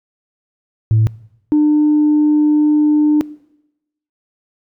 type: tone pair in turn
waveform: sine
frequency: 110 / 300.2 Hz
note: A2 / D4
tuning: 0 / +38 cents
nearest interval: octave + perfect fourth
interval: 1738 cents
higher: second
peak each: -7 dBFS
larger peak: neither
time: 0.91-1.07 / 1.52-3.21 s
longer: second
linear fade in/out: 0 ms
effects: noise-tail reverb RT60 0.9 s tail -22 dB re dry + tanh soft clip ceiling -6 dBFS